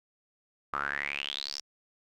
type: tone with band-pass filter sweep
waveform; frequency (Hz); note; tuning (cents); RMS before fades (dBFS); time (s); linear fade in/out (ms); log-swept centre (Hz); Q
sawtooth; 71; C#2; +42; -35; 0.73-1.61; 5; 1200 to 5600; 8.8
effects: none